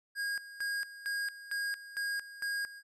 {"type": "tone with tremolo", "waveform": "square", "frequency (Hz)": 1630, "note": "G#6", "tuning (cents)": -33, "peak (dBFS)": -33, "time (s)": [0.15, 2.83], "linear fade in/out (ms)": 50, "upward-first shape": "square", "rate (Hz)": 2.2, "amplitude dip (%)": 80, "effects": ["low-pass 12000 Hz 12 dB/octave"]}